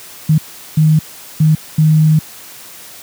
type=tone bursts at uneven times; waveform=sine; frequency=155.56 Hz; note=D#3; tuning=in tune; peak=-6 dBFS; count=4; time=0.29-0.38 / 0.77-0.99 / 1.4-1.55 / 1.78-2.19 s; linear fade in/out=5 ms; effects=white hiss -35 dBFS RMS until 3.02 s + high-pass 80 Hz 12 dB/octave